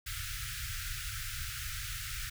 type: band-stop noise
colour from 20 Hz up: pink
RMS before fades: -39 dBFS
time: 0.06-2.3 s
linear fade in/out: 10 ms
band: 130 to 1300 Hz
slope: 96 dB/octave
effects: none